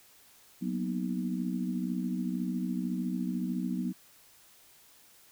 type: chord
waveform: sine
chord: B major seventh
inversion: second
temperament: equal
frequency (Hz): 185 / 233.1 / 246.9 / 311.1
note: F#3 / A#3 / B3 / D#4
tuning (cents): 0 / 0 / 0 / 0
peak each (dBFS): -33 / -39 / -34 / -39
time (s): 0.61-3.93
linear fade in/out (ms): 20
effects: white hiss -59 dBFS RMS until 5.31 s